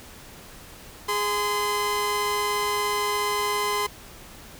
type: tone pair together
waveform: sawtooth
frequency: 414.7 / 1028.2 Hz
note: G#4 / C6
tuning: -3 / -31 cents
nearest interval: octave + major third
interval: 1572 cents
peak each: -24 / -21 dBFS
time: 1.08-3.87 s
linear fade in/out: 10 ms
effects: pink hiss -45 dBFS RMS until 4.59 s